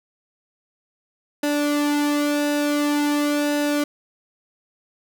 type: tone with flanger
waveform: sawtooth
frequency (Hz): 292.6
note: D4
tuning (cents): -6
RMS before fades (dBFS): -21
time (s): 1.43-3.84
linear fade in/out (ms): 5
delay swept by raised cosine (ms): 0.9 to 2.5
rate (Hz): 0.47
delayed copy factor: -0.6
effects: none